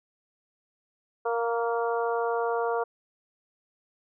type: harmonic tone with a mistuned harmonic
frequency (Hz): 233.1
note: A#3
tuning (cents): 0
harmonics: 2 / 3 / 4 / 5 / 6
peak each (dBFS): -27 / -31 / -33 / -35 / -37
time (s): 1.25-2.84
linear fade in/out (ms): 10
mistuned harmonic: 5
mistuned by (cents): -18
effects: none